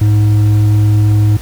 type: tone with hard clipping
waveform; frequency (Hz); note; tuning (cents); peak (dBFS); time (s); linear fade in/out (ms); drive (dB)
sine; 105.1; G#2; +21; -8; 0.01-1.37; 5; 5
effects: added 62 Hz sine -26 dBFS peak until 1.41 s + pink hiss -34 dBFS RMS until 1.41 s